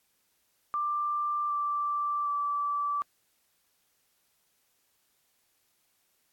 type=tone with pitch steps; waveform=sine; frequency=1183 / 1171.4 / 1160 Hz; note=D6 / D6 / D6; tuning=+12 / -5 / -22 cents; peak=-27 dBFS; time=0.74-3.02 s; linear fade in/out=0 ms; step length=760 ms; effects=white hiss -72 dBFS RMS until 6.32 s + AAC 64 kbps